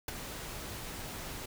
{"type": "noise with ADSR envelope", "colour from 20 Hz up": "pink", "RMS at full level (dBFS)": -33, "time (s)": [0.08, 1.46], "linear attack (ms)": 5, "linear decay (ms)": 13, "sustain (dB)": -9, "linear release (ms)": 8, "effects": []}